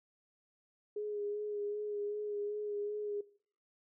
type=tone with vibrato; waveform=sine; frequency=415.3 Hz; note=G#4; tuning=in tune; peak=-35 dBFS; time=0.96-3.21 s; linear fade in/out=5 ms; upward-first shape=sine; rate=2.6 Hz; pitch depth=23 cents each way; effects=noise-tail reverb RT60 0.5 s tail -19 dB re dry